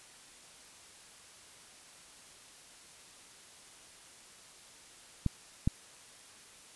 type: clicks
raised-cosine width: 5 ms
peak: -16 / -14 dBFS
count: 2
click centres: 5.263 / 5.675 s
effects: white hiss -55 dBFS RMS until 6.75 s + resampled to 24000 Hz